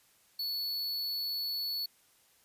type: tone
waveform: square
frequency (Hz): 4422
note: C#8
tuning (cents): -5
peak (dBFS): -33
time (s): 0.39-1.86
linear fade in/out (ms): 5
effects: white hiss -66 dBFS RMS until 2.44 s + resampled to 32000 Hz